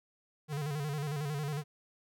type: tone with vibrato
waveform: square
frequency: 146.83 Hz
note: D3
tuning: in tune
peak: -34 dBFS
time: 0.48-1.64 s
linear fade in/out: 50 ms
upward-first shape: square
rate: 11 Hz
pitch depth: 73 cents each way
effects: none